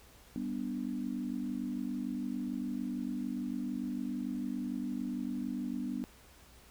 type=chord; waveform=sine; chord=G major; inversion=none; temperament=equal; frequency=196 / 246.9 / 293.7 Hz; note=G3 / B3 / D4; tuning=0 / 0 / 0 cents; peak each=-40 / -36 / -40 dBFS; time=0.36-6.04 s; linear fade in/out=0 ms; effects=added 60 Hz sine -62 dBFS peak until 6.7 s + pink hiss -59 dBFS RMS until 6.7 s